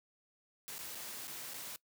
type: noise with dropouts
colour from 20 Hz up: white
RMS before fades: -45 dBFS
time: 0.68-1.76 s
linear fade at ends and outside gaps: 0 ms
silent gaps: 0.782-0.79 / 0.948-0.953 / 1.272-1.279 / 1.536-1.542 s
effects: noise-tail reverb RT60 0.1 s tail -21 dB re dry + high-pass 100 Hz 12 dB/octave